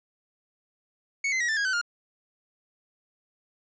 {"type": "tone with pitch steps", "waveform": "45% pulse", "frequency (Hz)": [2217, 2057, 1907.8, 1769.8, 1641.8, 1523, 1412.9], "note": ["C#7", "C7", "A#6", "A6", "G#6", "F#6", "F6"], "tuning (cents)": [0, -30, 40, 10, -20, 50, 20], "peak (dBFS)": -24, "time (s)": [1.24, 1.814], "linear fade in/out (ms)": 5, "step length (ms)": 82, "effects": ["resampled to 16000 Hz"]}